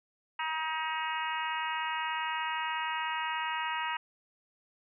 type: harmonic tone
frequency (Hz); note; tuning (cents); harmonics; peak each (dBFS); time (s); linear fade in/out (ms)
316.8; D#4; +31; 3 / 4 / 5 / 6 / 7 / 8 / 9; -34 / -39 / -41 / -39 / -44 / -42 / -41; 0.39-3.97; 5
effects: none